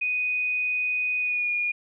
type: tone with pitch glide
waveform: sine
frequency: 2489 to 2435 Hz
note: D#7 to D#7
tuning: 0 to -38 cents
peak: -23 dBFS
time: 0.01-1.72 s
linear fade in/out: 10 ms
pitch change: -38 cents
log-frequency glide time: 1.19-1.51 s
effects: none